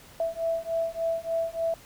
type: beating tone pair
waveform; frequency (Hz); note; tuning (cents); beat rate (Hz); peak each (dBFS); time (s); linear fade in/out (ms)
sine; 659.3 / 662.7; E5 / E5; 0 / +9; 3.4; -29; 0.2-1.74; 2
effects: pink hiss -51 dBFS RMS until 1.85 s

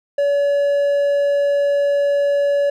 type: tone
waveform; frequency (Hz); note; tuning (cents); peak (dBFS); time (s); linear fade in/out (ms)
triangle; 569; C#5; +45; -12; 0.18-2.7; 5
effects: none

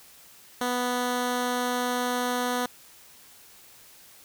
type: tone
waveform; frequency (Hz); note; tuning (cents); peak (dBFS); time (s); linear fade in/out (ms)
10% pulse; 246.9; B3; 0; -17; 0.61-2.66; 2
effects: white hiss -52 dBFS RMS until 4.24 s

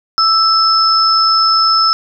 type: tone pair together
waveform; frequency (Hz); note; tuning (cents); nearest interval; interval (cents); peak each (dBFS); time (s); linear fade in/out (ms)
sine; 1318.5 / 5236; E6 / E8; 0 / -13; 2 octaves; 2387; -11; 0.18-1.93; 0
effects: none

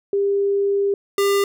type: tone pair in turn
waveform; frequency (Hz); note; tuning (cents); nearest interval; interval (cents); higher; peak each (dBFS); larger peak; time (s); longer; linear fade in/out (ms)
sine / square; 399.4 / 399.4; G4 / G4; +32 / +32; unison; 0; neither; -16; neither; 0.13-0.94 / 1.18-1.44; first; 2
effects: none

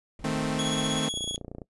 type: noise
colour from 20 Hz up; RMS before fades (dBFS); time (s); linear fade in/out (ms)
brown; -45; 0.19-1; 2
type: chord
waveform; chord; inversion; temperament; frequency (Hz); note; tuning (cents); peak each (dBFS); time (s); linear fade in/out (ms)
sawtooth; A diminished; second; equal; 155.56 / 220 / 261.6; Eb3 / A3 / C4; 0 / 0 / 0; -27; 0.24-1.09; 5
type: tone with tremolo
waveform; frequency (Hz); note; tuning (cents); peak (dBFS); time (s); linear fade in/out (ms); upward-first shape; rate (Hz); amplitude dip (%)
sawtooth; 3347; G#7; +13; -25; 0.59-1.36; 0; sine; 16; 50
type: click train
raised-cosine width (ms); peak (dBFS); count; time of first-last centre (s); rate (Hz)
2; -25; 15; 1.14-1.618; 29.3
effects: noise-tail reverb RT60 0.1 s tail -21 dB re dry + resampled to 24000 Hz

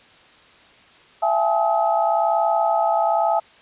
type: tone cluster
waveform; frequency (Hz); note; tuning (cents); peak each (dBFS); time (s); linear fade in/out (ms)
sine; 669 / 797 / 858 / 1273; E5 / G5 / A5 / D#6; +25 / +28 / -44 / +39; -20 / -24 / -20 / -28; 1.22-3.4; 10
effects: white hiss -50 dBFS RMS until 3.61 s + resampled to 8000 Hz

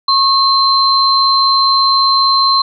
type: tone pair together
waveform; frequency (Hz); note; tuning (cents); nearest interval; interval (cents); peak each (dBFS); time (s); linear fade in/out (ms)
sine; 1089 / 4112; C#6 / C8; -31 / -31; octave + major seventh; 2300; -11; 0.08-2.62; 5
effects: none

